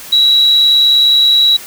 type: tone with amplitude modulation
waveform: sine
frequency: 3890 Hz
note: B7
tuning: 27 cents flat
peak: -4 dBFS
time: 0.12-1.57 s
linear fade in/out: 10 ms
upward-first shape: sine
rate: 139 Hz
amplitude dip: 40%
effects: white hiss -31 dBFS RMS until 1.66 s